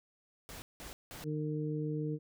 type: noise bursts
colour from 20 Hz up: pink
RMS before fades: -47 dBFS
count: 3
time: 0.49-1.24 s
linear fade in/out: 0 ms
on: 130 ms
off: 180 ms
type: harmonic tone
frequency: 152.2 Hz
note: D#3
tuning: 38 cents flat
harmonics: 1 / 2 / 3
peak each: -35 / -38 / -40 dBFS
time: 1.23-2.19 s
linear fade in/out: 50 ms
effects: none